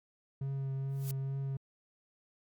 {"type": "tone with vibrato", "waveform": "triangle", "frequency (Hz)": 135.9, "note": "C#3", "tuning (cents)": -34, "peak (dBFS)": -31, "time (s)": [0.41, 1.57], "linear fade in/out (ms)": 5, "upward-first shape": "triangle", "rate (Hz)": 2.3, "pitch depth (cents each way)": 18}
{"type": "noise with exponential growth", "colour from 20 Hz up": "blue", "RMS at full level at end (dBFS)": -40, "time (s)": [0.89, 1.11], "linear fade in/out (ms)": 1, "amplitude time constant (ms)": 47}
{"effects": ["MP3 96 kbps"]}